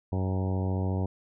harmonic tone with a mistuned harmonic, 94 Hz, F#2, 28 cents sharp, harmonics 1 / 2 / 3 / 4 / 5 / 6 / 7 / 8 / 9 / 10, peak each -27 / -33 / -37 / -39 / -41 / -43 / -44 / -45 / -46 / -47 dBFS, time 0.12-1.06 s, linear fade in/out 5 ms, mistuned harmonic 8, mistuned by +35 cents, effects none

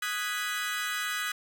30% pulse chord, G# minor seventh, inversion second, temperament equal, 1244.5 / 1480 / 1661.2 / 1975.5 Hz, D#6 / F#6 / G#6 / B6, 0 / 0 / 0 / 0 cents, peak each -33 dBFS, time 0.02-1.32 s, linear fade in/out 5 ms, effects none

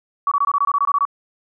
sine tone bursts, 1134 Hz, C#6, 39 cents sharp, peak -14 dBFS, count 12, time 0.27-1.052 s, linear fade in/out 2 ms, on 45 ms, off 22 ms, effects none

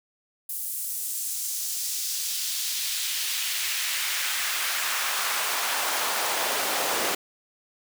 pink noise with high-pass filter sweep, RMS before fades -28 dBFS, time 0.49-7.15 s, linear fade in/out 5 ms, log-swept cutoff 11000 to 450 Hz, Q 1.1, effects none

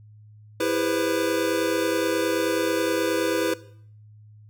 square chord, C major seventh, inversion first, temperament equal with one note detuned, 329.6 / 402.3 / 493.9 / 523.3 Hz, E4 / G4 / B4 / C5, 0 / +45 / 0 / 0 cents, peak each -27 / -30 / -26 / -31 dBFS, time 0.6-3.54 s, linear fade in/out 5 ms, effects noise-tail reverb RT60 0.6 s tail -18 dB re dry + added 106 Hz sine -46 dBFS peak until 4.49 s

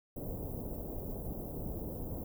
pink band-stop noise, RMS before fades -40 dBFS, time 0.16-2.24 s, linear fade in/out 5 ms, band 620 to 16000 Hz, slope 24 dB/octave, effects none

